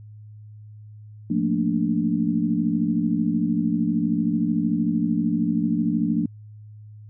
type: chord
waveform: sine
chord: Bb major seventh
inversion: second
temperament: equal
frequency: 174.61 / 220 / 233.1 / 293.7 Hz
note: F3 / A3 / Bb3 / D4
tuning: 0 / 0 / 0 / 0 cents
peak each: -25 dBFS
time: 1.3-6.26 s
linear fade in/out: 5 ms
effects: added 106 Hz sine -40 dBFS peak until 7.09 s

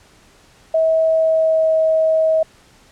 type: tone with pitch glide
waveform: sine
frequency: 644 to 638.1 Hz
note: E5 to D#5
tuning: -41 to +44 cents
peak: -12 dBFS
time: 0.74-2.43 s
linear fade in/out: 5 ms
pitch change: -15 cents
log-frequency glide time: 1.06-1.76 s
effects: pink hiss -50 dBFS RMS until 2.91 s + low-pass 9000 Hz 12 dB/octave

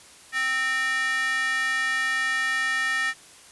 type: tone with high-pass filter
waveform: square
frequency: 261.6 Hz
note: C4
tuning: in tune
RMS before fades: -25 dBFS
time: 0.32-3.14 s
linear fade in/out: 50 ms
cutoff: 1700 Hz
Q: 7.2
effects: white hiss -49 dBFS RMS until 3.51 s + resampled to 24000 Hz

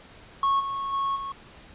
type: tone with level steps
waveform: triangle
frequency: 1100 Hz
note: C#6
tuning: 14 cents flat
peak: -18 / -26 / -22 / -29 dBFS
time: 0.43-1.32 s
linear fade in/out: 2 ms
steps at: 0.59 / 0.92 / 1.15 s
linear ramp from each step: 20 ms
effects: pink hiss -49 dBFS RMS until 1.74 s + resampled to 8000 Hz

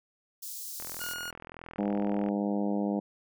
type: high-pass noise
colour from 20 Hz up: white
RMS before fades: -40 dBFS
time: 0.42-1.14 s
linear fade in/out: 10 ms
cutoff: 4700 Hz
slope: 24 dB/octave
type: click train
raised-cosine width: 0.5 ms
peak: -28 dBFS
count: 63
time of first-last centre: 0.8-2.287 s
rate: 41.7 Hz
type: tone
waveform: sawtooth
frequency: 1436 Hz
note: F6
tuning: 48 cents sharp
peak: -32 dBFS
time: 1-1.31 s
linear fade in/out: 10 ms
type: harmonic tone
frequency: 101.7 Hz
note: G#2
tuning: 36 cents flat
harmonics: 2 / 3 / 4 / 5 / 6 / 7 / 8 / 9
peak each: -29 / -33 / -39 / -37 / -40 / -41 / -43 / -48 dBFS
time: 1.78-3 s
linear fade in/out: 10 ms
effects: none

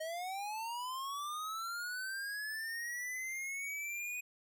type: linear sweep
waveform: square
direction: up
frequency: 622.3 to 2489 Hz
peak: -39 dBFS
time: 0-4.21 s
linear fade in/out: 10 ms
effects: none

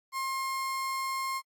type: tone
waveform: 35% pulse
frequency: 1066 Hz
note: C6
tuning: 32 cents sharp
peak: -29 dBFS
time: 0.12-1.42 s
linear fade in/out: 50 ms
effects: AAC 64 kbps

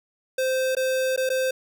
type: tone with dropouts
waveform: square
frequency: 520 Hz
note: C5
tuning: 11 cents flat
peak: -22 dBFS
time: 0.38-1.51 s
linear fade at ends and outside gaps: 5 ms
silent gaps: 0.751-0.767 / 1.163-1.175 / 1.292-1.3 s
effects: none

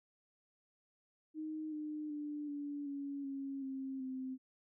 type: tone with pitch steps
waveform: sine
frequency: 311.1 / 303.3 / 295.7 / 288.3 / 281 / 274 / 267.1 / 260.4 Hz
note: D#4 / D#4 / D4 / D4 / C#4 / C#4 / C4 / C4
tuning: 0 / -44 / +12 / -32 / +24 / -20 / +36 / -8 cents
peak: -39 dBFS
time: 1.34-4.38 s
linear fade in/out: 50 ms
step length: 380 ms
effects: none

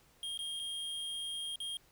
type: tone with dropouts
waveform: square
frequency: 3229 Hz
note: G#7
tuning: 49 cents flat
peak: -38 dBFS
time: 0.23-1.77 s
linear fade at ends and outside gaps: 1 ms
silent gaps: 0.375-0.39 / 0.594-0.597 / 1.558-1.602 s
effects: pink hiss -66 dBFS RMS until 1.91 s

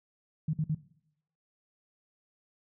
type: tone bursts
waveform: sine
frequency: 154.8 Hz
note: D#3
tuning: 9 cents flat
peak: -26 dBFS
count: 3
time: 0.48-0.748 s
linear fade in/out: 5 ms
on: 54 ms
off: 53 ms
effects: noise-tail reverb RT60 0.7 s tail -18 dB re dry

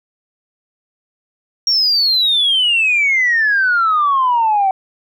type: exponential sweep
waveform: sine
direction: down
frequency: 5620 to 754 Hz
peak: -10 dBFS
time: 1.67-4.71 s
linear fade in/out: 2 ms
effects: tanh soft clip ceiling -7 dBFS

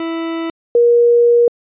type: tone pair in turn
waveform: 40% pulse / sine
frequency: 329.6 / 475 Hz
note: E4 / A#4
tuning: 0 / +33 cents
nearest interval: tritone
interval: 633 cents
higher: second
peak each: -18 / -7 dBFS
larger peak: second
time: 0-0.5 / 0.75-1.48 s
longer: second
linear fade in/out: 2 ms
effects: resampled to 8000 Hz

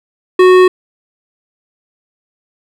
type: tone with hard clipping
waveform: triangle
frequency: 368.1 Hz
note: F#4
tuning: 9 cents flat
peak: -5 dBFS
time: 0.39-0.68 s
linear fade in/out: 5 ms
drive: 18 dB
effects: none

